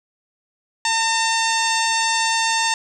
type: harmonic tone with a mistuned harmonic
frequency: 901 Hz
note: A5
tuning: 41 cents sharp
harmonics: 1 / 2 / 3 / 4 / 5 / 6 / 7 / 8 / 9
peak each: -21 / -24 / -26 / -27 / -28 / -29 / -29 / -30 / -31 dBFS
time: 0.85-2.74 s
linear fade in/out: 2 ms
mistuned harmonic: 2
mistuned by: +18 cents
effects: 8-bit